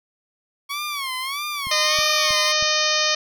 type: tone with vibrato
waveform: 15% pulse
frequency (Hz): 1108.7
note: C#6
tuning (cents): 0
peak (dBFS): -19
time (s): 0.69-2.53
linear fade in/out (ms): 20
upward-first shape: sine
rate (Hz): 1.6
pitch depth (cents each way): 140
type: click train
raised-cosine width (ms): 5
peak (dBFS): -25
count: 4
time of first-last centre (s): 1.67-2.625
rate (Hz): 3.14
type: harmonic tone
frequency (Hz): 613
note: D#5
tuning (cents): -26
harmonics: 1 / 2 / 3 / 4 / 5 / 6 / 7 / 8 / 9 / 10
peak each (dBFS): -27 / -27 / -27 / -27 / -27 / -27 / -27 / -27 / -27 / -27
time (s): 1.71-3.15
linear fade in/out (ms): 5
effects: none